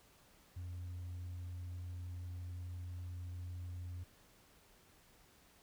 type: tone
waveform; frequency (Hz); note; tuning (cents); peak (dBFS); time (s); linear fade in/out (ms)
sine; 88.8; F2; +29; -40; 0.56-4.04; 10
effects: tanh soft clip ceiling -41 dBFS + pink hiss -66 dBFS RMS until 5.62 s